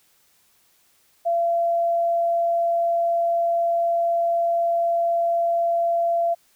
sine tone, 681 Hz, F5, 44 cents flat, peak -18 dBFS, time 1.25-6.35 s, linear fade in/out 20 ms, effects white hiss -61 dBFS RMS until 6.55 s

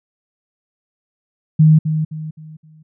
sine tone with echo, 156 Hz, D#3, 5 cents sharp, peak -6 dBFS, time 1.59-1.79 s, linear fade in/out 10 ms, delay 260 ms, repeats 4, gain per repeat -9 dB, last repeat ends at 2.83 s, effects none

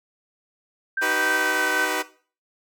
sine tone with pitch glide, 1568 to 1524.2 Hz, G6 to G6, 0 to -49 cents, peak -22 dBFS, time 0.97-1.86 s, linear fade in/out 5 ms, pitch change -49 cents, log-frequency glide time 1.12-1.68 s
10% pulse chord, Eb augmented, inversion none, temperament equal with one note detuned, 311.1 / 382.2 / 493.9 Hz, Eb4 / G4 / B4, 0 / -44 / 0 cents, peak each -21 / -19 / -18 dBFS, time 1.01-2.03 s, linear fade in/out 20 ms
effects noise-tail reverb RT60 0.4 s tail -17 dB re dry

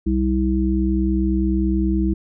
harmonic tone, 64.7 Hz, C2, 19 cents flat, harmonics 1 / 3 / 5, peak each -20 / -21 / -21 dBFS, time 0.06-2.14 s, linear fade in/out 10 ms, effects none

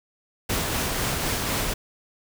pink noise with tremolo, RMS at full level -25 dBFS, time 0.49-1.74 s, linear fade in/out 10 ms, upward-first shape sine, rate 4 Hz, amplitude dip 25%, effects none

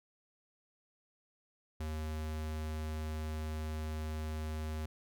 square tone, 77.78 Hz, D#2, in tune, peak -37 dBFS, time 1.8-4.86 s, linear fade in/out 5 ms, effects none

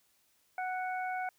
harmonic tone, 740 Hz, F#5, in tune, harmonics 1 / 2 / 3, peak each -34 / -40 / -44 dBFS, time 0.58-1.29 s, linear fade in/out 2 ms, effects white hiss -71 dBFS RMS until 1.38 s

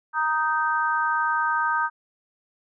sine chord, Eb major, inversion second, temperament just, 933.4 / 1244.5 / 1555.6 Hz, Bb5 / Eb6 / G6, +2 / 0 / -14 cents, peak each -25 dBFS, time 0.13-1.9 s, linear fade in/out 50 ms, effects none

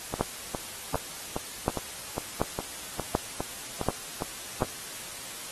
two click trains, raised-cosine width 1 ms, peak -16 / -10 dBFS, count 12 / 7, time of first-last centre 0.14-4.63 / 0.21-4.622 s, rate 2.45 / 1.36 Hz, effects white hiss -40 dBFS RMS until 5.51 s + AAC 32 kbps

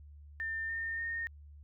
sine tone with pitch steps, 1800 / 1818.8 / 1837.8 Hz, A6 / A#6 / A#6, +39 / -43 / -25 cents, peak -34 dBFS, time 0.4-1.27 s, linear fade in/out 0 ms, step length 290 ms, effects added 73 Hz sine -50 dBFS peak until 1.63 s

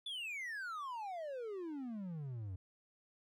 triangle exponential sweep, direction down, 3520 to 88.7 Hz, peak -39 dBFS, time 0.06-2.56 s, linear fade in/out 5 ms, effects none

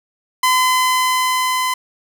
sawtooth tone with level ramp, 1020 Hz, C6, 44 cents flat, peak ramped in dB -8 to -13 dBFS, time 0.43-1.74 s, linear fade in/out 5 ms, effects none

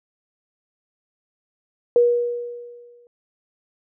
sine tone with exponential decay, 480 Hz, B4, 49 cents flat, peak -10 dBFS, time 1.96-3.07 s, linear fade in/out 1 ms, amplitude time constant 240 ms, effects none

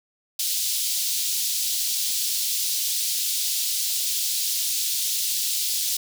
pink high-pass noise, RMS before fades -25 dBFS, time 0.39-5.97 s, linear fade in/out 5 ms, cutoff 3700 Hz, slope 24 dB/octave, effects none

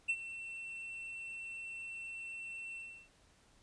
triangle tone with ADSR envelope, 2696 Hz, E7, 38 cents sharp, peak -27 dBFS, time 0.08-3.09 s, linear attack 18 ms, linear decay 56 ms, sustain -14 dB, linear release 340 ms, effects pink hiss -67 dBFS RMS until 3.62 s + resampled to 22050 Hz

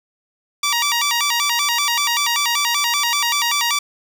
10% pulse tone with vibrato, 1046.5 Hz, C6, in tune, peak -8 dBFS, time 0.63-3.79 s, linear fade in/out 5 ms, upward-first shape square, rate 5.2 Hz, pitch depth 180 cents each way, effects none

